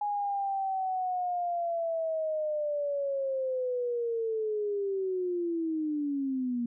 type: linear sweep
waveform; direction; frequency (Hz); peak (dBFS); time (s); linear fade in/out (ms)
sine; down; 830.6 to 234.9; -28; 0.01-6.66; 5
effects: none